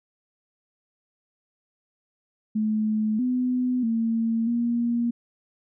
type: tone with pitch steps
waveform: sine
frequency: 215.7 / 251 / 227.2 / 236.5 Hz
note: A3 / B3 / A#3 / A#3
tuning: -34 / +28 / -44 / +25 cents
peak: -21 dBFS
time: 2.55-5.11 s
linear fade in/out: 10 ms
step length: 640 ms
effects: none